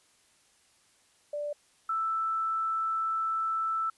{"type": "tone pair in turn", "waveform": "sine", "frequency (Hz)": [587.3, 1321.8], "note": ["D5", "E6"], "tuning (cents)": [0, 4], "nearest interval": "octave + major second", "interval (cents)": 1404, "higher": "second", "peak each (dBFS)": [-31, -27], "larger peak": "second", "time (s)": [[1.33, 1.53], [1.89, 3.9]], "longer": "second", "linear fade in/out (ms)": 5, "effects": ["white hiss -65 dBFS RMS until 3.97 s", "resampled to 24000 Hz"]}